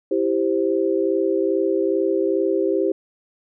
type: chord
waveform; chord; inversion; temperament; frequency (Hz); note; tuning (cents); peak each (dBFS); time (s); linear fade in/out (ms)
sine; C major; first; equal; 329.6 / 392 / 523.3; E4 / G4 / C5; 0 / 0 / 0; -22 / -20 / -24; 0.11-2.92; 5
effects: none